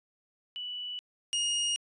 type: tone pair in turn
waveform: sine / sawtooth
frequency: 2960 / 2862 Hz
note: F#7 / F7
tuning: 0 / +42 cents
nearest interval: minor second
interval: 58 cents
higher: first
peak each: -35 / -24 dBFS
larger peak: second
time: 0.56-0.99 / 1.33-1.76 s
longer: neither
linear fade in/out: 0 ms
effects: resampled to 22050 Hz